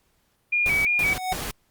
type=tone with vibrato; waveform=sine; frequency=2349 Hz; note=D7; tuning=in tune; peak=-19 dBFS; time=0.52-1.14 s; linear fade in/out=10 ms; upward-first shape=square; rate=2.9 Hz; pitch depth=53 cents each way
type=noise bursts; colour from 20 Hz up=pink; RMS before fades=-31 dBFS; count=3; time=0.66-1.51 s; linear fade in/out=0 ms; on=190 ms; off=140 ms
type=tone with exponential growth; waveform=square; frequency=742 Hz; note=F#5; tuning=5 cents sharp; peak=-22 dBFS; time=0.82-1.33 s; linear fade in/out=1 ms; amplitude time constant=110 ms
effects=pink hiss -67 dBFS RMS until 1.7 s + Opus 48 kbps